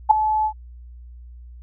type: tone with ADSR envelope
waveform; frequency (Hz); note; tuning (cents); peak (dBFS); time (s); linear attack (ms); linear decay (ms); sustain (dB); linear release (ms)
sine; 862; A5; -36; -4; 0.09-0.53; 20; 4; -13; 76
effects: added 60 Hz sine -38 dBFS peak until 1.62 s